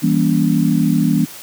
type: chord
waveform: sine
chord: E diminished seventh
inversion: none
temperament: just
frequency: 164.81 / 197.78 / 237.3 / 284.8 Hz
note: E3 / G3 / Bb3 / Db4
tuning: 0 / +16 / +31 / +47 cents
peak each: -16 / -18 / -17 / -18 dBFS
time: 0.02-1.26 s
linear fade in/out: 20 ms
effects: white hiss -35 dBFS RMS until 1.42 s + high-pass 100 Hz 12 dB/octave